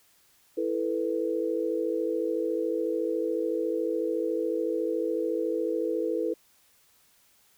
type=chord; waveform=sine; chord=E suspended fourth; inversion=none; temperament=equal; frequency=329.6 / 440 / 493.9 Hz; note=E4 / A4 / B4; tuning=0 / 0 / 0 cents; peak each=-30 dBFS; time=0.57-6.34 s; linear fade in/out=10 ms; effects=white hiss -63 dBFS RMS until 7.57 s